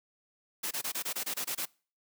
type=noise bursts; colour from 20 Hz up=white; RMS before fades=-34 dBFS; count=10; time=0.63-1.656 s; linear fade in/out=10 ms; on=81 ms; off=24 ms; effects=noise-tail reverb RT60 0.4 s tail -25 dB re dry + high-pass 200 Hz 12 dB/octave